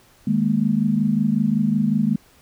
sine chord, D# suspended fourth, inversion none, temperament equal, 155.56 / 207.7 / 233.1 Hz, D#3 / G#3 / A#3, 0 / 0 / 0 cents, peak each -24 / -19 / -21 dBFS, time 0.27-2.16 s, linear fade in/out 5 ms, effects pink hiss -54 dBFS RMS until 2.41 s

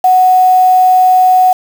sine tone with quantisation, 740 Hz, F#5, in tune, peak -4 dBFS, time 0.04-1.53 s, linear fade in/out 5 ms, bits 4, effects none

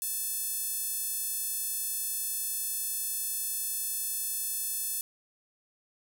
sawtooth tone with high-pass filter, 870 Hz, A5, 20 cents flat, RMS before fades -33 dBFS, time 0.02-5.01 s, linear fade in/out 0 ms, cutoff 9800 Hz, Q 1.4, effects none

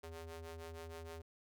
sawtooth ring-modulated tone, 164.81 Hz, E3, in tune, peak -40 dBFS, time 0.03-1.22 s, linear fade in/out 10 ms, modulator 244 Hz, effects none

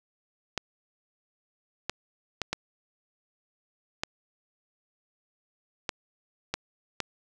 clicks, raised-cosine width 0.2 ms, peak -11 dBFS, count 8, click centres 0.577 / 1.896 / 2.417 / 2.53 / 4.035 / 5.892 / 6.54 / 7.003 s, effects none

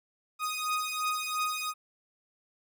sawtooth beating tone pair, 1244.5 / 1247.4 Hz, D#6 / D#6, 0 / +4 cents, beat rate 2.9 Hz, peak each -29 dBFS, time 0.39-1.74 s, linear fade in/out 50 ms, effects none

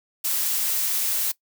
blue noise, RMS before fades -24 dBFS, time 0.24-1.32 s, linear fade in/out 10 ms, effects noise-tail reverb RT60 0.1 s tail -20 dB re dry

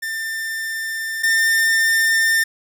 45% pulse tone pair in turn, 1792 / 1802.4 Hz, A6 / A6, +31 / +41 cents, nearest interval unison, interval 10 cents, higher second, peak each -23 / -14 dBFS, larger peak second, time 0.02-1.23 / 1.23-2.44 s, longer neither, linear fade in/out 10 ms, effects none

